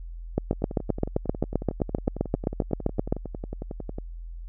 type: two click trains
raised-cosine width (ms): 2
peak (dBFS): -20 / -9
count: 39 / 22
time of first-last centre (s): 0.53-3.985 / 0.38-3.125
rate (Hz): 11 / 7.65
effects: added 42 Hz sine -35 dBFS peak until 4.48 s